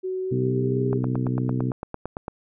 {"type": "tone with pitch glide", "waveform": "sine", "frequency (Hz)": [373.3, 400.1], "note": ["F#4", "G4"], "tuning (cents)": [15, 35], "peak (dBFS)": -25, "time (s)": [0.03, 0.99], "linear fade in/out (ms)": 20, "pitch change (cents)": 120, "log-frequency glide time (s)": [0.22, 0.78]}
{"type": "harmonic tone", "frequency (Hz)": 63.2, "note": "B1", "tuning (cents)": 41, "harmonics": [2, 3, 4, 5, 6, 7], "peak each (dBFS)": [-24, -32, -28, -33, -38, -38], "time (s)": [0.31, 1.72], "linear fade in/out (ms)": 10}
{"type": "click train", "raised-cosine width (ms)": 1, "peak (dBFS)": -16, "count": 13, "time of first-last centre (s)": [0.93, 2.281], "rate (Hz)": 8.88}
{"effects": []}